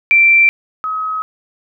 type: tone pair in turn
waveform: sine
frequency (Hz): 2349 / 1273.4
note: D7 / D#6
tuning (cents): 0 / +40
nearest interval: major seventh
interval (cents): 1060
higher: first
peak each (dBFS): -6 / -17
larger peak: first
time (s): 0.11-0.49 / 0.84-1.22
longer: neither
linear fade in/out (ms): 0
effects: none